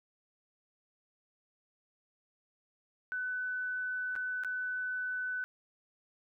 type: tone with dropouts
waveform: sine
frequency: 1501 Hz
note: F#6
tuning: 24 cents sharp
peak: -33 dBFS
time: 3.12-5.44 s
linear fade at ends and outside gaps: 0 ms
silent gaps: 4.154-4.162 / 4.436-4.447 s
effects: none